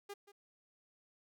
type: tone with echo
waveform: sawtooth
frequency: 404 Hz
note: G#4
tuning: 48 cents flat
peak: -40 dBFS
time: 0.09-0.14 s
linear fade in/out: 10 ms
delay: 180 ms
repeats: 1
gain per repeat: -14 dB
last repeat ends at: 0.32 s
effects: none